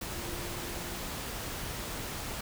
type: tone in noise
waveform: sine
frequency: 349.2 Hz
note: F4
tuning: in tune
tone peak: -46 dBFS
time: 0.13-1.04 s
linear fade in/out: 5 ms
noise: pink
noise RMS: -38 dBFS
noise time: 0.01-2.41 s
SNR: -11 dB
effects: none